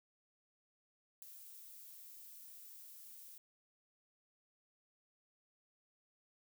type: noise with ADSR envelope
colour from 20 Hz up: violet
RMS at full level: -45 dBFS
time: 1.22-3.38 s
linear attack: 4 ms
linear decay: 4 ms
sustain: -10 dB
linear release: 4 ms
effects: none